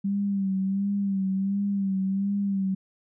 sine tone with vibrato, 196 Hz, G3, in tune, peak -23 dBFS, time 0.04-2.75 s, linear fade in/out 10 ms, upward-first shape sine, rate 1.4 Hz, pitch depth 48 cents each way, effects none

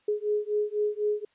sine beating tone pair, 417.2 / 421.2 Hz, G#4 / G#4, +8 / +24 cents, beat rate 4 Hz, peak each -28 dBFS, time 0.08-1.25 s, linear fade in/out 5 ms, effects white hiss -67 dBFS RMS until 1.34 s + resampled to 8000 Hz

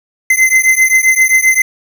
square beating tone pair, 2057 / 2064.6 Hz, C7 / C7, -30 / -24 cents, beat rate 7.6 Hz, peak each -11 dBFS, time 0.3-1.62 s, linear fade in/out 5 ms, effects none

